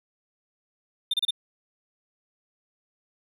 triangle tone bursts, 3600 Hz, A7, 39 cents sharp, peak -20 dBFS, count 4, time 1.11-1.308 s, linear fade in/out 5 ms, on 27 ms, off 30 ms, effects none

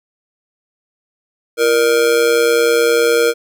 square tone with amplitude modulation, 469.5 Hz, A#4, 12 cents sharp, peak -8 dBFS, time 1.57-3.34 s, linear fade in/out 50 ms, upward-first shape sine, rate 130 Hz, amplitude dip 70%, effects none

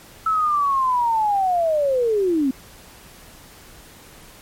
sine linear sweep, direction down, 1318.5 to 252.9 Hz, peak -16 dBFS, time 0.26-2.51 s, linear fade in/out 5 ms, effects pink hiss -45 dBFS RMS until 4.41 s + MP3 64 kbps

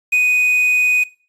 triangle tone with quantisation, 2489 Hz, D#7, in tune, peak -10 dBFS, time 0.12-1.04 s, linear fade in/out 10 ms, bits 6, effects noise-tail reverb RT60 0.4 s tail -20 dB re dry + resampled to 32000 Hz

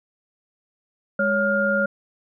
sine tone cluster, 205.7 / 557 / 1411 Hz, G#3 / C#5 / F6, -16 / +8 / +17 cents, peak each -25 / -22 / -21 dBFS, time 1.19-1.86 s, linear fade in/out 5 ms, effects none

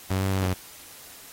sawtooth tone with pitch steps, 94.8 / 96.4 / 95.6 / 92.3 Hz, F#2 / G2 / G2 / F#2, +43 / -28 / -43 / -4 cents, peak -19 dBFS, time 0.1-0.54 s, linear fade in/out 10 ms, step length 110 ms, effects white hiss -46 dBFS RMS until 1.32 s + AAC 48 kbps

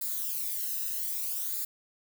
violet noise with flanger, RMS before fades -33 dBFS, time 0.01-1.65 s, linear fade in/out 5 ms, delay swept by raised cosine 0.34 to 0.9 ms, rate 0.62 Hz, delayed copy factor -0.65, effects none

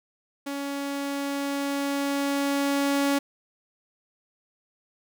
sawtooth tone with level ramp, 280.5 Hz, C#4, 21 cents sharp, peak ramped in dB -26 to -17 dBFS, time 0.46-3.19 s, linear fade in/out 10 ms, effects none

